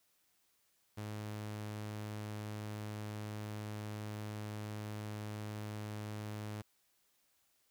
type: tone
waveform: sawtooth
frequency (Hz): 105.8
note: G#2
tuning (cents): +33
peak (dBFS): -37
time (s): 0.97-6.62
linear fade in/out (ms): 10
effects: white hiss -75 dBFS RMS until 7.7 s